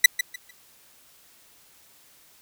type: tone with echo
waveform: sawtooth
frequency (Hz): 1975.5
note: B6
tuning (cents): 0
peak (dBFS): -5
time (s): 0.04-0.06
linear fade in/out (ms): 5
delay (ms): 150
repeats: 3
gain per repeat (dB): -12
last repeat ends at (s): 0.51
effects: white hiss -56 dBFS RMS until 2.41 s